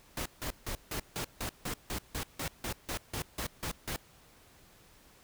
pink noise bursts, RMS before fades -36 dBFS, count 16, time 0.17-3.962 s, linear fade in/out 2 ms, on 87 ms, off 160 ms, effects pink hiss -60 dBFS RMS until 5.23 s

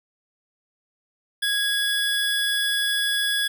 square tone pair together, 1652 / 3389 Hz, G#6 / G#7, -10 / +34 cents, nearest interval octave, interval 1244 cents, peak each -25 / -24 dBFS, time 1.42-3.48 s, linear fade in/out 10 ms, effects none

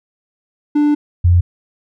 triangle / sine tone pair in turn, 295.2 / 87.76 Hz, D4 / F2, +9 / +9 cents, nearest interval octave + major sixth, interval 2100 cents, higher first, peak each -8 / -7 dBFS, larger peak second, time 0.75-0.95 / 1.24-1.41 s, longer first, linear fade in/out 10 ms, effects none

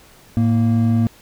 triangle tone pair together, 109.3 / 231.6 Hz, A2 / A#3, -11 / -11 cents, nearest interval octave + minor second, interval 1300 cents, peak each -14 dBFS, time 0.37-1.07 s, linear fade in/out 0 ms, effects pink hiss -48 dBFS RMS until 1.21 s

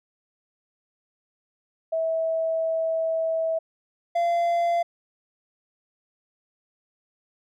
sine / triangle tone pair in turn, 650 / 686.4 Hz, E5 / F5, -24 / -30 cents, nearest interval minor second, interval 94 cents, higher second, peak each -22 / -18 dBFS, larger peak second, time 1.92-3.59 / 4.15-4.83 s, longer first, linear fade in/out 10 ms, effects none

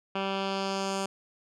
10% pulse tone with low-pass filter sweep, 194.4 Hz, G3, 14 cents flat, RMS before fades -31 dBFS, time 0.15-1.06 s, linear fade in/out 5 ms, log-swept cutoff 2700 to 8200 Hz, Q 1.7, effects none

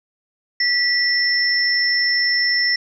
sine tone pair together, 1957 / 5356 Hz, B6 / E8, -16 / +27 cents, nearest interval octave + perfect fourth, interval 1743 cents, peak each -18 dBFS, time 0.6-2.76 s, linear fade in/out 5 ms, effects none

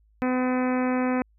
harmonic tone, 253.5 Hz, B3, 45 cents sharp, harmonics 1 / 2 / 3 / 4 / 5 / 6 / 7 / 8 / 9 / 10, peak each -23 / -29 / -33 / -35 / -37 / -39 / -40 / -41 / -42 / -43 dBFS, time 0.22-1.22 s, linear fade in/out 0 ms, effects added 53 Hz sine -58 dBFS peak until 1.38 s

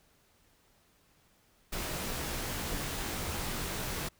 pink noise with comb filter, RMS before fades -36 dBFS, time 1.72-4.09 s, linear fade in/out 10 ms, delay 19 ms, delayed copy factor -0.6, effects pink hiss -67 dBFS RMS until 4.19 s

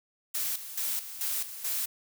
blue noise with tremolo, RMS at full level -31 dBFS, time 0.34-1.86 s, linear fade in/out 10 ms, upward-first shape square, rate 2.3 Hz, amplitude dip 70%, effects none

